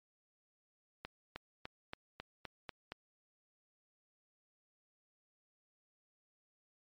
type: accelerating click train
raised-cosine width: 0.3 ms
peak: -26 dBFS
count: 8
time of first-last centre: 1.05-2.92 s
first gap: 310 ms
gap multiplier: 0.95
effects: MP3 64 kbps